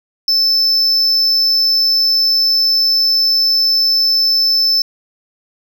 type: tone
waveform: triangle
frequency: 5274 Hz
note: E8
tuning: in tune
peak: -9 dBFS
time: 0.28-4.82 s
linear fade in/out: 2 ms
effects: none